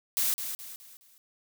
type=noise with echo; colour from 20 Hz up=blue; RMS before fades=-27 dBFS; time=0.17-0.34 s; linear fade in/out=0 ms; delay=210 ms; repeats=4; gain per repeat=-8 dB; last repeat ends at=1.18 s; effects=none